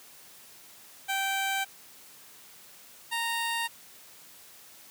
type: tone pair in turn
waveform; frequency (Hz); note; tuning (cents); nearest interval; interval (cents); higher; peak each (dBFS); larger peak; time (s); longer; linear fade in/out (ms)
15% pulse; 779 / 926.4; G5 / A#5; -11 / -11; minor third; 300; second; -21 / -22; first; 1.08-1.65 / 3.11-3.68; neither; 20
effects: white hiss -52 dBFS RMS until 4.9 s + high-pass 100 Hz 12 dB/octave